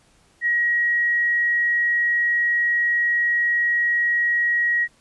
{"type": "tone", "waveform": "sine", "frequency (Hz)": 1900, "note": "A#6", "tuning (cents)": 33, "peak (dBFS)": -17, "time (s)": [0.41, 4.88], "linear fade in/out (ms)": 50, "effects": ["pink hiss -58 dBFS RMS until 5 s", "resampled to 24000 Hz"]}